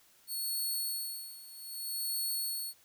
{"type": "tone with tremolo", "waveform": "5% pulse", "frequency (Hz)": 4393, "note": "C#8", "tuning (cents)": -16, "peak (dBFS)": -25, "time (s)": [0.27, 2.74], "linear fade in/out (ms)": 50, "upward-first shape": "sine", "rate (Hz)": 0.63, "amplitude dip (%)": 85, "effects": ["white hiss -64 dBFS RMS until 2.84 s"]}